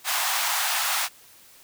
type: high-pass noise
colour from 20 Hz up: pink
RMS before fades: -25 dBFS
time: 0.04-1.09 s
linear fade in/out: 50 ms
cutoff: 730 Hz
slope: 48 dB/octave
effects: white hiss -52 dBFS RMS until 1.63 s